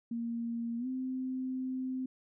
sine tone with pitch glide, 233.1 to 258.6 Hz, A#3 to C4, 0 to -20 cents, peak -33 dBFS, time 0.11-2.06 s, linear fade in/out 5 ms, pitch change +180 cents, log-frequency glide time 0.78-0.87 s, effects none

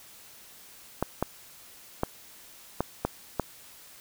clicks, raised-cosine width 1 ms, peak -11 dBFS, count 6, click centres 1.026 / 1.226 / 2.034 / 2.806 / 3.05 / 3.397 s, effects white hiss -51 dBFS RMS until 4 s

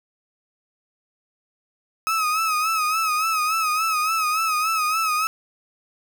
35% pulse tone with vibrato, 1275 Hz, D#6, 42 cents sharp, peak -18 dBFS, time 2.07-5.27 s, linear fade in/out 0 ms, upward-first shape sine, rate 3.5 Hz, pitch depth 64 cents each way, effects none

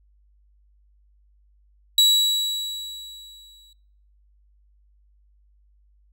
40% pulse tone with exponential decay, 3900 Hz, B7, 23 cents flat, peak -11 dBFS, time 1.98-3.73 s, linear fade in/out 2 ms, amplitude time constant 380 ms, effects noise-tail reverb RT60 0.6 s tail -26 dB re dry + added 50 Hz sine -56 dBFS peak until 6.12 s

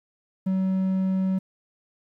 triangle tone, 189.1 Hz, F#3, 38 cents sharp, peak -19 dBFS, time 0.46-1.39 s, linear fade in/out 10 ms, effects 10-bit

